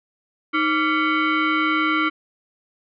sine tone with frequency modulation, 535 Hz, C5, 38 cents sharp, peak -17 dBFS, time 0.53-2.1 s, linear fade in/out 20 ms, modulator 847 Hz, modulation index 2.3, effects none

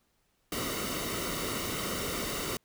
pink noise with comb filter, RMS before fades -34 dBFS, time 0.52-2.57 s, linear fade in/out 2 ms, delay 1.2 ms, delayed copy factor -0.65, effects pink hiss -73 dBFS RMS until 2.64 s

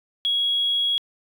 triangle tone, 3322 Hz, G#7, in tune, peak -16 dBFS, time 0.25-0.98 s, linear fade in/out 0 ms, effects tanh soft clip ceiling -17 dBFS

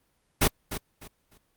pink noise with echo, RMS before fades -20 dBFS, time 0.41-0.48 s, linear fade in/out 10 ms, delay 300 ms, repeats 3, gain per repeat -12 dB, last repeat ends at 1.38 s, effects pink hiss -71 dBFS RMS until 1.56 s + Opus 32 kbps

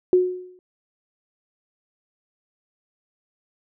sine tone with exponential decay, 364.5 Hz, F#4, 26 cents flat, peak -10 dBFS, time 0.13-0.59 s, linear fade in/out 1 ms, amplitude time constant 99 ms, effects none

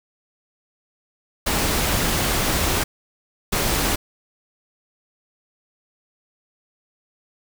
pink noise bursts at uneven times, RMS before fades -21 dBFS, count 2, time 1.46-2.84 / 3.52-3.96 s, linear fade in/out 10 ms, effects none

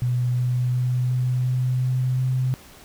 sine tone with pitch steps, 123.47 / 124.33 / 125.19 / 126.06 / 126.94 / 127.82 / 128.71 Hz, B2 / B2 / B2 / B2 / B2 / C3 / C3, 0 / +12 / +24 / +36 / +48 / -40 / -28 cents, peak -19 dBFS, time 0.02-2.54 s, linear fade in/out 0 ms, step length 360 ms, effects pink hiss -47 dBFS RMS until 2.84 s

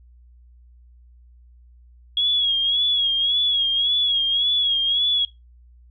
sine tone with vibrato, 3322 Hz, G#7, in tune, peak -17 dBFS, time 2.17-5.25 s, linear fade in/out 2 ms, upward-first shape sine, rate 1.8 Hz, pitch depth 61 cents each way, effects noise-tail reverb RT60 0.2 s tail -20 dB re dry + added 60 Hz sine -47 dBFS peak until 5.9 s

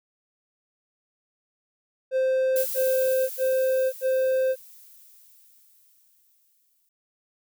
triangle tone bursts, 522 Hz, C5, 4 cents flat, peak -18 dBFS, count 4, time 2.11-4.559 s, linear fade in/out 50 ms, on 550 ms, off 83 ms
violet noise with exponential decay, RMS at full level -29 dBFS, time 2.56-6.89 s, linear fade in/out 2 ms, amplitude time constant 940 ms
effects none

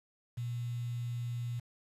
sine tone with quantisation, 120 Hz, B2, 49 cents flat, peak -34 dBFS, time 0.37-1.6 s, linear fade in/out 10 ms, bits 9, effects resampled to 32000 Hz

